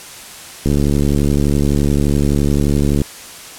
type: click train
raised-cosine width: 3 ms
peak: -3 dBFS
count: 170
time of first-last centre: 0.66-3.017 s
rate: 71.7 Hz
effects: white hiss -34 dBFS RMS until 3.58 s + low-pass 11000 Hz 12 dB/octave